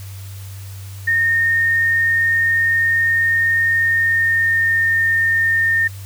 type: tone with pitch glide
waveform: sine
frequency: 1836 to 1822.3 Hz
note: A#6 to A#6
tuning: -27 to -40 cents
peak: -13 dBFS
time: 1.07-5.88 s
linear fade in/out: 10 ms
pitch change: -13 cents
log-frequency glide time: 3.73-4.96 s
effects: added 97 Hz sine -30 dBFS peak until 6.05 s + white hiss -42 dBFS RMS until 6.05 s

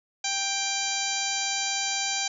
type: harmonic tone with a mistuned harmonic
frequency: 788 Hz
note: G5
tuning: 9 cents sharp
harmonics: 1 / 2 / 3 / 4 / 5 / 6 / 7 / 8 / 9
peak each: -34 / -38 / -33 / -36 / -34 / -34 / -35 / -34 / -35 dBFS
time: 0.24-2.28 s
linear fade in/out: 5 ms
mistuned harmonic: 7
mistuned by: +51 cents
effects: none

